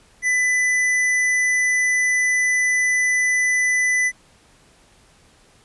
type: tone with tanh clipping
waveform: sine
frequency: 1998 Hz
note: B6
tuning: 20 cents sharp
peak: -18 dBFS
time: 0.22-4.12 s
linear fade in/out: 50 ms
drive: 15 dB
effects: pink hiss -54 dBFS RMS until 5.64 s + resampled to 24000 Hz